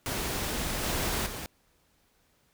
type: noise with level steps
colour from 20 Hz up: pink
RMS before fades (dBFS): -32 / -30 / -38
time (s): 0.06-1.46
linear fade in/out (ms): 0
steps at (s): 0.83 / 1.26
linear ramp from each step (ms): 5
effects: pink hiss -68 dBFS RMS until 2.53 s